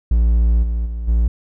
triangle tone with level steps, 57.2 Hz, A#1, 32 cents flat, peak -9 / -15 / -20 / -10 dBFS, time 0.11-1.28 s, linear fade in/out 5 ms, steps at 0.62 / 0.85 / 1.07 s, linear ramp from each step 20 ms, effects none

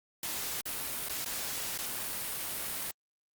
white noise with dropouts, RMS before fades -36 dBFS, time 0.23-2.91 s, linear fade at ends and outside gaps 2 ms, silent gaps 0.611-0.656 / 1.086-1.095 / 1.246-1.259 / 1.777-1.787 s, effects Opus 48 kbps

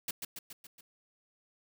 white noise with echo, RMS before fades -35 dBFS, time 0.08-0.11 s, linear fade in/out 5 ms, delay 140 ms, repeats 5, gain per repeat -4 dB, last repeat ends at 0.81 s, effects none

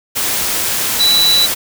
sine tone in noise, 3951 Hz, B7, in tune, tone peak -9 dBFS, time 0.99-1.47 s, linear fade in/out 20 ms, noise white, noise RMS -17 dBFS, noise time 0.15-1.55 s, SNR +5 dB, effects none

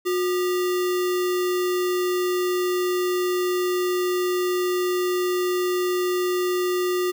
sine tone with sample-and-hold, 361.5 Hz, F#4, 40 cents flat, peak -20 dBFS, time 0.05-7.12 s, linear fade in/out 20 ms, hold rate 1575 Hz, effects none

